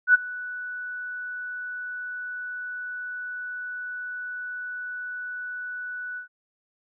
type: tone with ADSR envelope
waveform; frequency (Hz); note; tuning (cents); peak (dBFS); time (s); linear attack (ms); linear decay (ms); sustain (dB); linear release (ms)
sine; 1482; F#6; +2; -10; 0.07-6.28; 72; 20; -21; 110
effects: none